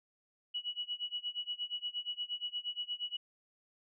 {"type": "tone with tremolo", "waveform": "sine", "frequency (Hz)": 2930, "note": "F#7", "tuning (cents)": -18, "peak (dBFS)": -33, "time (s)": [0.54, 3.17], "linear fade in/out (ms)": 10, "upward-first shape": "sine", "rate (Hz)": 8.5, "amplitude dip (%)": 95, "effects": []}